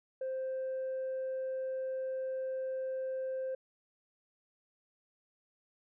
sine tone, 523.3 Hz, C5, in tune, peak -32 dBFS, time 0.21-3.55 s, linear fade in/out 5 ms, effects tanh soft clip ceiling -32 dBFS

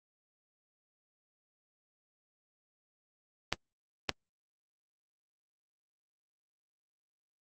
clicks, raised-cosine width 0.2 ms, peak -10 dBFS, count 2, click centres 3.526 / 4.093 s, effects Opus 24 kbps

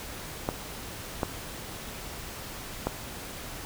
clicks, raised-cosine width 1 ms, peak -12 dBFS, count 3, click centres 0.489 / 1.232 / 2.87 s, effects pink hiss -40 dBFS RMS until 3.65 s

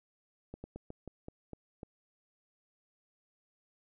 slowing click train, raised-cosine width 2 ms, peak -30 dBFS, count 8, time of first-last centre 0.54-1.832 s, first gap 100 ms, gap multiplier 1.2, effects none

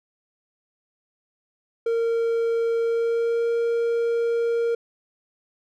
triangle tone with pitch glide, 460.9 to 466 Hz, A#4 to A#4, -20 to -1 cents, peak -18 dBFS, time 1.86-4.75 s, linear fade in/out 5 ms, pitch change +19 cents, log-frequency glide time 2.79-3.51 s, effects none

